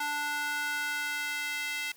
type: tone with high-pass filter sweep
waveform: square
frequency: 293.7 Hz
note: D4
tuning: in tune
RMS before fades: -33 dBFS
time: 0-1.92 s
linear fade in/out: 5 ms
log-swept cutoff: 1100 to 2200 Hz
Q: 2.4
effects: white hiss -58 dBFS RMS until 1.96 s